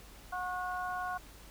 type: harmonic tone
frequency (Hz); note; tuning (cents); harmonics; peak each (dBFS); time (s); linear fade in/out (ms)
363.7; F#4; -30; 2 / 3 / 4; -37 / -39 / -40; 0.32-1.18; 10
effects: added 50 Hz sine -55 dBFS peak until 1.5 s + pink hiss -55 dBFS RMS until 1.5 s